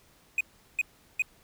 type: tone bursts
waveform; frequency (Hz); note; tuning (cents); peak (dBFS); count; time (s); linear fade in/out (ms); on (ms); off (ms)
triangle; 2500; D#7; +8; -21; 3; 0.38-1.221; 2; 27; 380
effects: pink hiss -61 dBFS RMS until 1.43 s